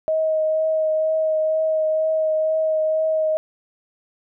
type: tone with vibrato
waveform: sine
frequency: 630 Hz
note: D#5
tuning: 21 cents sharp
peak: -17 dBFS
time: 0.08-3.37 s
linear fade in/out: 0 ms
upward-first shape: triangle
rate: 2.1 Hz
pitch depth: 15 cents each way
effects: none